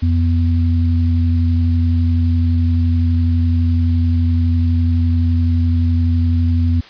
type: tone pair together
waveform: sine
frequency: 86.24 / 246.9 Hz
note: F2 / B3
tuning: -21 / 0 cents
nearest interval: octave + tritone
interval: 1821 cents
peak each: -12 / -20 dBFS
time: 0.02-6.81 s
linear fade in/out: 10 ms
effects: white hiss -40 dBFS RMS until 6.89 s + resampled to 11025 Hz